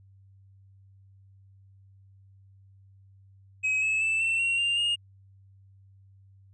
triangle tone with pitch steps, 2544 / 2591 / 2640 / 2689 / 2739 / 2790 / 2842 Hz, D#7 / E7 / E7 / E7 / F7 / F7 / F7, +38 / -30 / +2 / +34 / -34 / -2 / +30 cents, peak -22 dBFS, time 3.63-4.96 s, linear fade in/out 20 ms, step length 190 ms, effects added 97 Hz sine -53 dBFS peak until 6.53 s + resampled to 24000 Hz

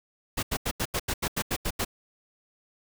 pink noise bursts, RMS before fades -28 dBFS, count 11, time 0.37-1.849 s, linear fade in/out 10 ms, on 59 ms, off 83 ms, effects none

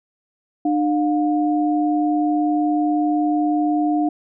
sine tone pair together, 300.9 / 712.4 Hz, D4 / F5, +42 / +34 cents, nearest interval octave + minor third, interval 1492 cents, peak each -17 / -22 dBFS, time 0.65-4.09 s, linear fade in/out 5 ms, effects none

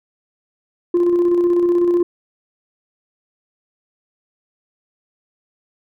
sine tone with tremolo, 349.2 Hz, F4, in tune, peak -9 dBFS, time 0.94-2.03 s, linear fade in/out 5 ms, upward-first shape square, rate 16 Hz, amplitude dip 35%, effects tanh soft clip ceiling -10 dBFS

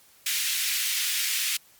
pink high-pass noise, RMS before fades -27 dBFS, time 0.26-1.57 s, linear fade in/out 5 ms, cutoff 2100 Hz, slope 24 dB/octave, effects white hiss -57 dBFS RMS until 1.79 s + Opus 48 kbps

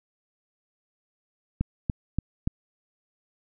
click train, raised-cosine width 5 ms, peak -12 dBFS, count 4, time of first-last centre 1.61-2.475 s, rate 3.47 Hz, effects none

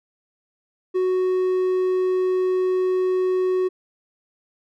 triangle tone, 369.9 Hz, F#4, in tune, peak -16 dBFS, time 0.94-3.69 s, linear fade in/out 20 ms, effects none

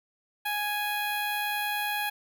10% pulse tone with notch filter, 830.6 Hz, G#5, in tune, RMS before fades -30 dBFS, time 0.45-2.1 s, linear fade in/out 10 ms, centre 5500 Hz, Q 0.68, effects none

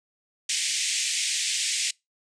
white band-pass noise, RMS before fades -27 dBFS, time 0.49-1.91 s, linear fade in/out 5 ms, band 2000 to 8600 Hz, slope 48 dB/octave, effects noise-tail reverb RT60 0.2 s tail -25 dB re dry

